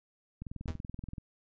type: click train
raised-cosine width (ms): 5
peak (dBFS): -28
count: 17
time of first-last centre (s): 0.42-1.182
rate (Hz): 21
type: tone with exponential decay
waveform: 45% pulse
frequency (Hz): 80.5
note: E2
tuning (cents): -41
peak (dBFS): -29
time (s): 0.68-0.8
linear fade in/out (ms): 0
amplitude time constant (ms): 25
effects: resampled to 16000 Hz